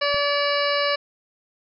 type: harmonic tone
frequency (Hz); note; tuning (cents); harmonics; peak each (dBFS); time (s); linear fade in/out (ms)
575; D5; -37; 1 / 2 / 3 / 4 / 5 / 7 / 8 / 9; -23 / -26 / -28 / -29 / -30 / -31 / -32 / -33; 0.01-0.96; 10
type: click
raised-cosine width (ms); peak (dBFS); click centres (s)
5; -25; 0.144
effects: none